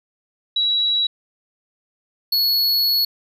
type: tone pair in turn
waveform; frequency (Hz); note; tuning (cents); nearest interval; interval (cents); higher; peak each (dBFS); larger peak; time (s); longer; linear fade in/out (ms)
sine / square; 3896 / 4373; B7 / C#8; -24 / -24; major second; 200; second; -16; neither; 0.56-1.07 / 2.32-3.05; second; 5
effects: none